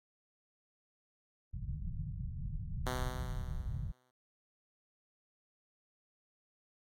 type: low-pass noise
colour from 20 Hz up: pink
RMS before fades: -39 dBFS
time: 1.53-3.92 s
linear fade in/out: 10 ms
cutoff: 170 Hz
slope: 48 dB/octave
type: tone with exponential decay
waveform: 5% pulse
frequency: 126.6 Hz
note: B2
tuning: 43 cents sharp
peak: -23 dBFS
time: 2.86-4.11 s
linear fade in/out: 5 ms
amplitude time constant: 270 ms
effects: AAC 64 kbps